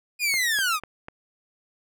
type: linear sweep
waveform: sawtooth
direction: down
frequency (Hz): 2491 to 1174.7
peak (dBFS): -18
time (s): 0.19-0.8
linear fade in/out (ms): 50
type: click train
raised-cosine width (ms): 0.5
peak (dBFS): -22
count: 4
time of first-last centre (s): 0.34-1.084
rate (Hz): 4.03
effects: none